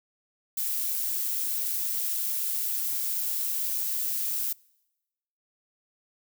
violet noise with amplitude modulation, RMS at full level -28 dBFS, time 0.57-4.53 s, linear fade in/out 5 ms, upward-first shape sine, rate 124 Hz, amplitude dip 25%, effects noise-tail reverb RT60 1.0 s tail -26 dB re dry

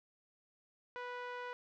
5% pulse tone with low-pass filter, 492.1 Hz, B4, 6 cents flat, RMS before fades -44 dBFS, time 0.96-1.53 s, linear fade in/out 0 ms, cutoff 1300 Hz, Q 0.96, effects none

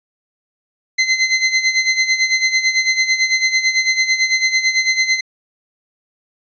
sawtooth tone with tremolo, 2060 Hz, C7, 28 cents flat, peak -7 dBFS, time 0.98-5.21 s, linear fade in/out 10 ms, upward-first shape sine, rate 9 Hz, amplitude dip 70%, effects resampled to 16000 Hz

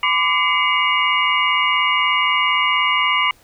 sine tone cluster, 1009 / 1166 / 2062 / 2246 / 2856 Hz, B5 / D6 / C7 / C#7 / F7, +37 / -13 / -26 / +22 / +38 cents, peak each -21 dBFS, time 0.03-3.31 s, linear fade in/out 2 ms, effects pink hiss -52 dBFS RMS until 3.43 s

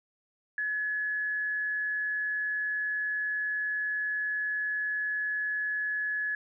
sine tone with amplitude modulation, 1700 Hz, G#6, 40 cents sharp, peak -27 dBFS, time 0.58-6.35 s, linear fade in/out 2 ms, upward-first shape sine, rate 170 Hz, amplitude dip 25%, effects none

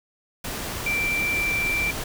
sine tone in noise, 2349 Hz, D7, in tune, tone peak -22 dBFS, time 0.86-1.91 s, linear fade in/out 5 ms, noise pink, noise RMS -31 dBFS, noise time 0.44-2.04 s, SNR +6 dB, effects none

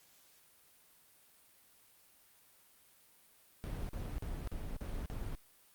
brown noise bursts, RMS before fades -40 dBFS, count 6, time 3.64-5.35 s, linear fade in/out 0 ms, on 250 ms, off 42 ms
click, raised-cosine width 3 ms, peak -32 dBFS, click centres 3.823 s
effects white hiss -65 dBFS RMS until 5.74 s + Opus 48 kbps

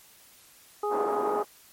harmonic tone, 415.3 Hz, G#4, in tune, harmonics 1 / 2 / 3, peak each -28 / -31 / -33 dBFS, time 0.83-1.43 s, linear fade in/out 5 ms
white band-pass noise, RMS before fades -32 dBFS, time 0.89-1.45 s, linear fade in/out 50 ms, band 250 to 1000 Hz, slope 24 dB/octave
effects white hiss -55 dBFS RMS until 1.72 s + MP3 64 kbps

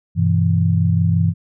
sine chord, E minor, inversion first, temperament equal, 98 / 123.47 / 164.81 Hz, G2 / B2 / E3, 0 / 0 / 0 cents, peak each -16 / -22 / -16 dBFS, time 0.15-1.34 s, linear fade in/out 50 ms, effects none

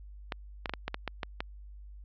clicks, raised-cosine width 0.3 ms, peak -16 dBFS, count 9, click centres 0.322 / 0.658 / 0.695 / 0.737 / 0.88 / 0.944 / 1.077 / 1.232 / 1.405 s, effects added 50 Hz sine -45 dBFS peak until 2.04 s + low-pass 4000 Hz 12 dB/octave

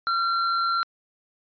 square tone with amplitude modulation, 1368 Hz, F6, 36 cents flat, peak -21 dBFS, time 0.07-0.83 s, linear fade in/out 0 ms, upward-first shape sine, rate 169 Hz, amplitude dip 25%, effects resampled to 11025 Hz

